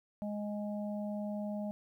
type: harmonic tone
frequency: 207.7 Hz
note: G#3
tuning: in tune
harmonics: 1 / 3 / 4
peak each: -36 / -41 / -50 dBFS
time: 0.22-1.71 s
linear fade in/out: 0 ms
effects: 12-bit